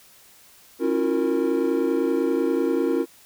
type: tone cluster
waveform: triangle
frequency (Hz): 273.2 / 328.3 / 358.5 / 464.8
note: C#4 / E4 / F4 / A#4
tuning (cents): -25 / -7 / +45 / -5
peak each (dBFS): -23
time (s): 0.79-3.06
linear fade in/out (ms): 50
effects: tanh soft clip ceiling -7 dBFS + white hiss -52 dBFS RMS until 3.25 s